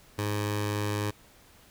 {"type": "tone with notch filter", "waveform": "15% pulse", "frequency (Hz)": 103.83, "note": "G#2", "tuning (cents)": 0, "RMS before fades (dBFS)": -30, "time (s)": [0.18, 1.11], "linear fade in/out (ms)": 10, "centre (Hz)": 230, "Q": 1.6, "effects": ["pink hiss -57 dBFS RMS until 1.7 s"]}